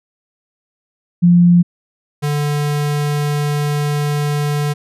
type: tone pair in turn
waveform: sine / square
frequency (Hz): 174.61 / 146.83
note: F3 / D3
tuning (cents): 0 / 0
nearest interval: minor third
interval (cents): 300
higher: first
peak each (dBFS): -6 / -16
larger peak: first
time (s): 1.22-1.63 / 2.22-4.74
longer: second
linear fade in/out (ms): 20
effects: resampled to 32000 Hz